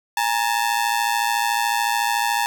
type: ring-modulated tone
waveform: sawtooth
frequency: 880 Hz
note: A5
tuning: in tune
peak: -12 dBFS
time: 0.17-2.46 s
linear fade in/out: 0 ms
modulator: 56.9 Hz
effects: none